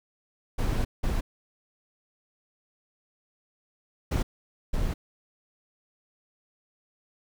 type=noise bursts at uneven times; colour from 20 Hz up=brown; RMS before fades=-26 dBFS; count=4; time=0.58-0.85 / 1.03-1.21 / 4.11-4.23 / 4.73-4.94 s; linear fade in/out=10 ms; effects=none